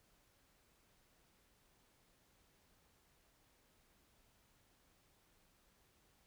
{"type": "silence", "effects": ["pink hiss -73 dBFS RMS until 6.26 s"]}